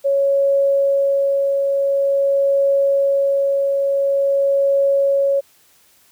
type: tone with tremolo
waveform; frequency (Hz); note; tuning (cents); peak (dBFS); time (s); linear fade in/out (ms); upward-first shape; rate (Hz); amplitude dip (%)
sine; 554.4; C#5; 0; -12; 0.04-5.41; 20; triangle; 0.47; 30
effects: white hiss -54 dBFS RMS until 6.11 s